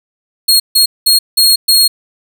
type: tone bursts at uneven times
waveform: sawtooth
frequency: 4279 Hz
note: C8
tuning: 38 cents sharp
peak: -3 dBFS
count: 5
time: 0.48-0.6 / 0.75-0.86 / 1.06-1.19 / 1.37-1.56 / 1.68-1.88 s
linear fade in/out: 10 ms
effects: none